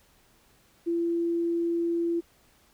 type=tone; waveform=sine; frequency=338.9 Hz; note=E4; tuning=48 cents sharp; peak=-24 dBFS; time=0.86-2.21 s; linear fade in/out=20 ms; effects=pink hiss -62 dBFS RMS until 2.73 s